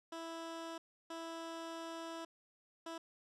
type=tone bursts at uneven times; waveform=15% pulse; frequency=329.6 Hz; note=E4; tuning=in tune; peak=-37 dBFS; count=3; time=0.12-0.78 / 1.1-2.25 / 2.86-2.98 s; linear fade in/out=5 ms; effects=low-pass 8000 Hz 12 dB/octave